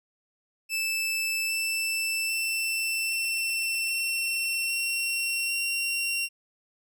sawtooth tone with pitch steps, 2637 / 2655 / 2674 / 2692 / 2711 / 2730 / 2749 Hz, E7 / E7 / E7 / E7 / E7 / F7 / F7, 0 / +12 / +24 / +36 / +48 / -40 / -28 cents, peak -23 dBFS, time 0.69-6.29 s, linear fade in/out 50 ms, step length 800 ms, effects none

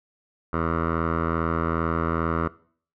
10% pulse tone with low-pass filter, 82.41 Hz, E2, in tune, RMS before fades -25 dBFS, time 0.53-2.48 s, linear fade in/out 5 ms, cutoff 1300 Hz, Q 3.2, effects noise-tail reverb RT60 0.5 s tail -20 dB re dry

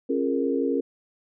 sine chord, Bb minor seventh, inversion first, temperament equal with one note detuned, 272.6 / 349.2 / 415.3 / 466.2 Hz, Db4 / F4 / Ab4 / Bb4, -29 / 0 / 0 / 0 cents, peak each -25 / -30 / -29 / -27 dBFS, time 0.09-0.81 s, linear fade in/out 10 ms, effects none

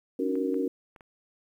sine chord, D# minor seventh, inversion third, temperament equal with one note detuned, 277.2 / 303.7 / 370 / 466.2 Hz, C#4 / D#4 / F#4 / A#4, 0 / -42 / 0 / 0 cents, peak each -29 / -34 / -31 / -31 dBFS, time 0.19-0.68 s, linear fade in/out 5 ms
clicks, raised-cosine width 0.5 ms, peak -35 dBFS, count 4, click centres 0.355 / 0.543 / 0.962 / 1.008 s
effects 10-bit

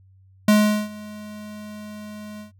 square tone with ADSR envelope, 210.7 Hz, G#3, 25 cents sharp, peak -12 dBFS, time 0.48-2.52 s, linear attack 4 ms, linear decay 400 ms, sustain -23 dB, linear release 120 ms, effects added 95 Hz sine -50 dBFS peak until 2.59 s

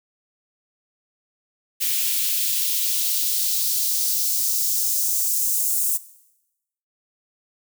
blue noise with high-pass filter sweep, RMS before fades -22 dBFS, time 1.8-5.98 s, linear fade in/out 20 ms, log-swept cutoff 2500 to 8100 Hz, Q 1.5, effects noise-tail reverb RT60 0.9 s tail -18 dB re dry

